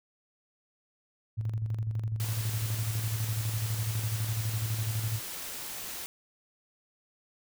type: tone with tremolo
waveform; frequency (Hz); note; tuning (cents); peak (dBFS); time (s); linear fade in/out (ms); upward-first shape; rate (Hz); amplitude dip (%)
sine; 110; A2; 0; -27; 1.37-5.2; 20; square; 12; 50
type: noise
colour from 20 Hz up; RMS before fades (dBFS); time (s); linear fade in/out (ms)
white; -39; 2.2-6.06; 0
effects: none